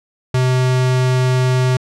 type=tone; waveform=square; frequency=127.9 Hz; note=C3; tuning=39 cents flat; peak=-13 dBFS; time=0.34-1.77 s; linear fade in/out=5 ms; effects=low-pass 8000 Hz 12 dB/octave